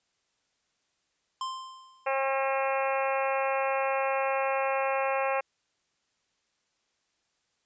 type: tone with exponential decay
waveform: square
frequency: 1045 Hz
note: C6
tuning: 2 cents flat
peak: -30 dBFS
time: 1.41-2.24 s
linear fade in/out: 2 ms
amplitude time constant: 180 ms
type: harmonic tone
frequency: 269.5 Hz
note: C#4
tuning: 49 cents flat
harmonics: 2 / 3 / 4 / 5 / 6 / 7 / 8 / 9 / 10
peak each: -29 / -31 / -33 / -38 / -39 / -41 / -40 / -38 / -40 dBFS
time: 2.06-5.41 s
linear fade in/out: 10 ms
effects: white hiss -75 dBFS RMS until 7.65 s + resampled to 16000 Hz